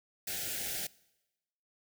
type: band-stop noise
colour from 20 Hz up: white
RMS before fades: -37 dBFS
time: 0.27-0.87 s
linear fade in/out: 5 ms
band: 820 to 1400 Hz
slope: 96 dB/octave
effects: noise-tail reverb RT60 1.0 s tail -23 dB re dry